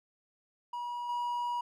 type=tone with level steps; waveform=triangle; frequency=964 Hz; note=B5; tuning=42 cents flat; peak=-33 / -29 dBFS; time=0.73-1.61 s; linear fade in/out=5 ms; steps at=1.09 s; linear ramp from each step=2 ms; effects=none